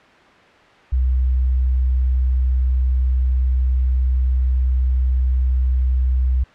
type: tone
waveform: sine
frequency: 63.6 Hz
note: C2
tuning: 48 cents flat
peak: -14 dBFS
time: 0.92-6.44 s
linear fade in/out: 10 ms
effects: white hiss -47 dBFS RMS until 6.54 s + low-pass 2000 Hz 12 dB/octave